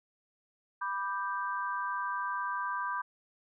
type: chord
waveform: sine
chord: G major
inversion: first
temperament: equal with one note detuned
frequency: 987.8 / 1182.8 / 1568 Hz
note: B5 / D6 / G6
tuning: 0 / +12 / 0 cents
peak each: -35 / -36 / -37 dBFS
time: 0.81-3.02 s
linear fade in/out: 10 ms
effects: none